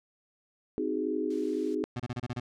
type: chord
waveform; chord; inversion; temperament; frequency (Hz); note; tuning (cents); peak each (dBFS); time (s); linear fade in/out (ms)
sine; Ab dominant seventh; first; just; 259.6 / 311.5 / 373.8 / 415.3; C4 / Eb4 / Gb4 / Ab4; -13 / +2 / +18 / 0; -35 / -32 / -35 / -33; 0.78-1.84; 0
type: noise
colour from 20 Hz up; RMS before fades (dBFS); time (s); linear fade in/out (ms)
blue; -47; 1.3-1.75; 5
type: tone bursts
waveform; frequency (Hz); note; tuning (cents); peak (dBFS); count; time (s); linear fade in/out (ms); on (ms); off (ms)
25% pulse; 122.2; B2; -18; -28; 7; 1.96-2.399; 5; 37; 30
effects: low-pass 5000 Hz 12 dB/octave